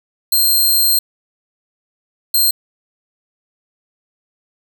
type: tone bursts at uneven times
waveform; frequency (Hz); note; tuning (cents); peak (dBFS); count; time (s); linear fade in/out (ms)
5% pulse; 4183; C8; -1; -4; 2; 0.32-0.99 / 2.34-2.51; 5
effects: 7-bit